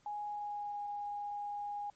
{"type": "tone with pitch glide", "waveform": "sine", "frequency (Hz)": [830.6, 821.1], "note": ["G#5", "G#5"], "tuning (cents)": [0, -20], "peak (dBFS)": -37, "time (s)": [0.06, 1.9], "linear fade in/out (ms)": 2, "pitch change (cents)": -20, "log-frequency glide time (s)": [0.25, 0.8], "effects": ["pink hiss -70 dBFS RMS until 1.95 s", "MP3 32 kbps"]}